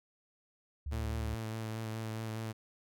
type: tone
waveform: sine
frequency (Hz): 72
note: D2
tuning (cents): -34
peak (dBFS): -35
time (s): 0.86-1.35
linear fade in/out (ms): 5
type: tone with vibrato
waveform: sawtooth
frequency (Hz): 111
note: A2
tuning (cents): +16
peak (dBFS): -33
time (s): 0.91-2.53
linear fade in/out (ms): 20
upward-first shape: sine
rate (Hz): 4.8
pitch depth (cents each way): 20
effects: none